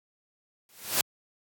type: noise with exponential growth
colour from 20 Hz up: white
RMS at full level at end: -21 dBFS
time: 0.69-1.01 s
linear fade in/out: 1 ms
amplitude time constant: 68 ms
effects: high-pass 100 Hz 12 dB/octave + AAC 64 kbps